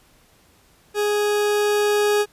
40% pulse tone with level ramp, 415.3 Hz, G#4, in tune, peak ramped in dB -18 to -15 dBFS, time 0.94-2.26 s, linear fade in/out 50 ms, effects pink hiss -56 dBFS RMS until 2.32 s + resampled to 32000 Hz

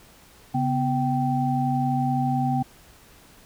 sine tone cluster, 137.3 / 248.8 / 778 Hz, C#3 / B3 / G5, -16 / +13 / -13 cents, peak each -25 dBFS, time 0.54-2.63 s, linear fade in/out 10 ms, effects pink hiss -52 dBFS RMS until 3.45 s

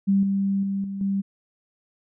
sine tone with level steps, 196.5 Hz, G3, 4 cents sharp, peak -16 / -20 / -23 / -28 / -21 dBFS, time 0.07-1.22 s, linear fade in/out 20 ms, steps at 0.23 / 0.63 / 0.84 / 1.01 s, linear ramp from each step 2 ms, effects none

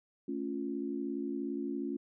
sine chord, A augmented, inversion none, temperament equal, 220 / 277.2 / 349.2 Hz, A3 / C#4 / E#4, 0 / 0 / 0 cents, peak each -40 / -36 / -39 dBFS, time 0.28-1.97 s, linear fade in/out 5 ms, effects none

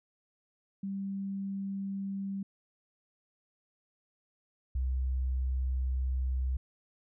sine tone pair in turn, 196 / 64.43 Hz, G3 / C2, 0 / -26 cents, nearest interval octave + perfect fifth, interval 1926 cents, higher first, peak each -33 / -28 dBFS, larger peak second, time 0.83-2.43 / 4.75-6.57 s, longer second, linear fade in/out 5 ms, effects none

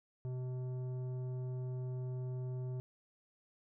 sine tone with tanh clipping, 127.1 Hz, C3, 50 cents flat, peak -39 dBFS, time 0.25-2.8 s, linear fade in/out 0 ms, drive 11 dB, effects none

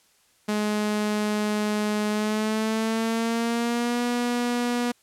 sawtooth tone with pitch glide, 210.6 to 241.9 Hz, G#3 to B3, +24 to -36 cents, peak -19 dBFS, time 0.48-4.92 s, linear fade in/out 10 ms, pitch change +240 cents, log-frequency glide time 2.09-4.02 s, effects white hiss -62 dBFS RMS until 5.02 s + low-pass 11000 Hz 12 dB/octave

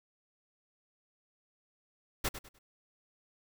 pink noise with echo, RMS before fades -31 dBFS, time 2.24-2.29 s, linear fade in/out 10 ms, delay 100 ms, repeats 3, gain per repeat -11 dB, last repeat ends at 2.59 s, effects none

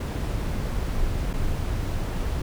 brown noise with dropouts, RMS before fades -26 dBFS, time 0-2.42 s, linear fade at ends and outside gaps 5 ms, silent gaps 1.332-1.336 s, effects none

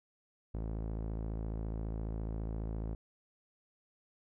sawtooth tone with low-pass filter, 54.6 Hz, A1, 13 cents flat, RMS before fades -38 dBFS, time 0.54-2.95 s, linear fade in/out 5 ms, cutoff 620 Hz, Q 0.69, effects none

